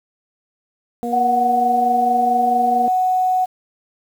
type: harmonic tone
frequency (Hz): 238.5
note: A#3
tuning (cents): +40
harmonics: 1 / 2 / 3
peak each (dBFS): -24 / -26 / -25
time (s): 1.03-2.88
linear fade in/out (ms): 0
type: tone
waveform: sine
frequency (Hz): 740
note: F#5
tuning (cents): 0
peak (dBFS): -14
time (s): 1.12-3.46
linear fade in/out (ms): 20
effects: 7-bit